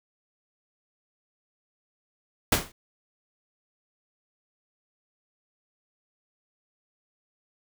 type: noise with exponential decay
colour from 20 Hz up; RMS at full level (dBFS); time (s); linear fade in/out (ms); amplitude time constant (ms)
pink; -17; 2.52-2.72; 5; 43
effects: none